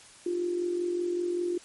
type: tone with amplitude modulation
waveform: sine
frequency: 351.6 Hz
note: F4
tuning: 12 cents sharp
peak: -24 dBFS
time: 0.26-1.58 s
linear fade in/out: 5 ms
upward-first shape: sine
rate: 45.2 Hz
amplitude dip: 55%
effects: white hiss -52 dBFS RMS until 1.64 s + MP3 48 kbps